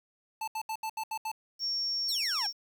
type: tone bursts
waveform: square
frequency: 880 Hz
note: A5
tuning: in tune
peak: -33 dBFS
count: 7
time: 0.41-1.317 s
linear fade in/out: 5 ms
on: 67 ms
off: 73 ms
type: tone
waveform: sine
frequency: 5500 Hz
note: F8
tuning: 27 cents flat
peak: -29 dBFS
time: 1.59-2.53 s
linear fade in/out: 50 ms
type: exponential sweep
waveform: sawtooth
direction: down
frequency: 4626 to 758 Hz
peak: -31 dBFS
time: 2.08-2.47 s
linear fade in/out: 10 ms
effects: 9-bit